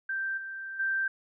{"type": "tone with level steps", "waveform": "sine", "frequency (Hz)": 1568, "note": "G6", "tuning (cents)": 0, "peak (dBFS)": [-29, -36, -26], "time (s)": [0.09, 1.08], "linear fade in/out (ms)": 5, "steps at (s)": [0.37, 0.79], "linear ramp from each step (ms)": 10, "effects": []}